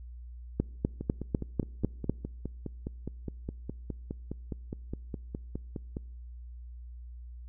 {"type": "two click trains", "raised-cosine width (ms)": 3, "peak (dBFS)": [-13, -22], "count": [7, 25], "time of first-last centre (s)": [[0.6, 2.096], [1.01, 5.969]], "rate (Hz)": [4.01, 4.84], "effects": ["noise-tail reverb RT60 0.8 s tail -26 dB re dry", "added 60 Hz sine -42 dBFS peak until 7.48 s"]}